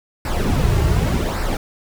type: noise with flanger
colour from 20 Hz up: brown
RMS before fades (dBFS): -18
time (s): 0.25-1.57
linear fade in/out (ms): 2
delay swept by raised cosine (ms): 0.3 to 4.1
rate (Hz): 0.87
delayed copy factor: -0.6
effects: none